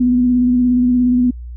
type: tone with vibrato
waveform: sine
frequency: 247.6 Hz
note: B3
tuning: 5 cents sharp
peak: -10 dBFS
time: 0-1.31 s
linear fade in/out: 10 ms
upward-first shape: square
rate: 17 Hz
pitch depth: 19 cents each way
effects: added 60 Hz sine -27 dBFS peak until 1.56 s